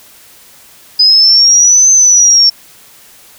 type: exponential two-way sweep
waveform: sine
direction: up then down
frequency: 4978 to 6220 to 5440 Hz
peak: -3 dBFS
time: 0.99-2.5 s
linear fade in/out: 10 ms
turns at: 1.91 s
effects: white hiss -40 dBFS RMS until 3.38 s